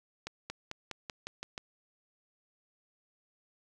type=accelerating click train; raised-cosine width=0.2 ms; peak=-21 dBFS; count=8; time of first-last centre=0.27-1.579 s; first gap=230 ms; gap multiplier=0.93; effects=none